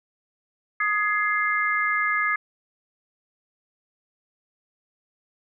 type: chord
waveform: sine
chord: Ab major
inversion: second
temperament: equal with one note detuned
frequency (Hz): 1244.5 / 1681.5 / 2093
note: Eb6 / Ab6 / C7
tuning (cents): 0 / +21 / 0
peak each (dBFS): -25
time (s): 0.8-2.36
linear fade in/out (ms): 5
effects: none